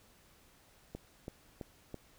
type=click train; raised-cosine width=2 ms; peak=-28 dBFS; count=4; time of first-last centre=0.95-1.943 s; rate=3.02 Hz; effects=pink hiss -64 dBFS RMS until 2.18 s